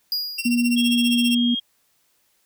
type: tone with exponential decay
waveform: square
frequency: 4870 Hz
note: D#8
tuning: 38 cents flat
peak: -20 dBFS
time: 0.12-0.86 s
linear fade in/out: 1 ms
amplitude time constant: 160 ms
type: tone with tremolo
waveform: sawtooth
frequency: 2734 Hz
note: F7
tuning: 37 cents flat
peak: -19 dBFS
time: 0.38-1.35 s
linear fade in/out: 5 ms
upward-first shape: sine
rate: 15 Hz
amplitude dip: 90%
type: tone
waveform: sine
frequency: 240 Hz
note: B3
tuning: 49 cents flat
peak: -17 dBFS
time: 0.45-1.55 s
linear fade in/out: 10 ms
type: tone with pitch glide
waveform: sine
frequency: 3273 to 3247 Hz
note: G#7 to G#7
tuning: -26 to -40 cents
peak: -23 dBFS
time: 0.76-1.6 s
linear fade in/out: 10 ms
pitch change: -14 cents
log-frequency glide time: 1-1.24 s
effects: white hiss -65 dBFS RMS until 2.45 s